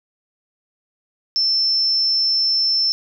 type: tone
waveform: sine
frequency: 5330 Hz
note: E8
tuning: 18 cents sharp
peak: -15 dBFS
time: 1.36-2.92 s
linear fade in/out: 0 ms
effects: none